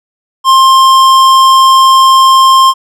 sine tone with tanh clipping, 1058 Hz, C6, 19 cents sharp, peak -4 dBFS, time 0.44-2.74 s, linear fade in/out 50 ms, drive 16 dB, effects none

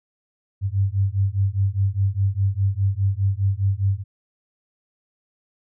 sine beating tone pair, 95.8 / 100.7 Hz, G2 / G2, -39 / +47 cents, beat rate 4.9 Hz, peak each -21 dBFS, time 0.61-4.04 s, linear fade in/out 50 ms, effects none

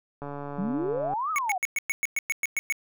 click train, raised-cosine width 1 ms, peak -23 dBFS, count 132, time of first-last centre 0.22-1.136 s, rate 143 Hz
sine exponential two-way sweep, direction up then down, 174.61 to 1318.5 to 707 Hz, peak -26 dBFS, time 0.58-1.58 s, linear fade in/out 5 ms, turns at 1.31 s
square tone bursts, 2217 Hz, C#7, in tune, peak -24 dBFS, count 11, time 1.36-2.724 s, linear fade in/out 0 ms, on 24 ms, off 110 ms
effects none

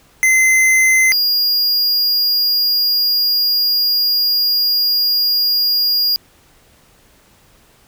square tone pair in turn, 2060 / 4840 Hz, C7 / D#8, -28 / -49 cents, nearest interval octave + minor third, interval 1479 cents, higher second, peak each -10 / -13 dBFS, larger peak first, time 0.23-1.12 / 1.12-6.16 s, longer second, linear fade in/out 0 ms, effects pink hiss -51 dBFS RMS until 7.87 s

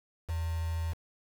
sine tone with quantisation, 82.41 Hz, E2, in tune, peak -30 dBFS, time 0.28-0.94 s, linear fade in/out 20 ms, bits 7, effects none

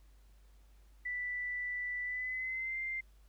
sine tone with pitch glide, 1975.5 to 2093 Hz, B6 to C7, 0 to 0 cents, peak -35 dBFS, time 1.05-3.01 s, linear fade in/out 10 ms, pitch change +100 cents, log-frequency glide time 2.03-2.79 s, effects added 50 Hz sine -58 dBFS peak until 3.28 s + pink hiss -72 dBFS RMS until 3.28 s

